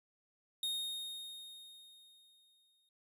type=tone with exponential decay; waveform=45% pulse; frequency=3711 Hz; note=A#7; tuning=9 cents flat; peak=-34 dBFS; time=0.63-2.89 s; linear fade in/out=2 ms; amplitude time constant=490 ms; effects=resampled to 32000 Hz